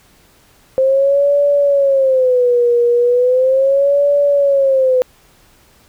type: tone with vibrato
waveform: sine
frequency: 523 Hz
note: C5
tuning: 1 cent flat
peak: -9 dBFS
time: 0.78-5.02 s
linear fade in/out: 0 ms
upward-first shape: sine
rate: 0.37 Hz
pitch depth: 160 cents each way
effects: pink hiss -50 dBFS RMS until 5.88 s